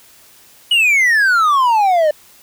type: exponential sweep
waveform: triangle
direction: down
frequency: 2960 to 588 Hz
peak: -8 dBFS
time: 0.71-2.11 s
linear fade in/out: 5 ms
effects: white hiss -46 dBFS RMS until 2.42 s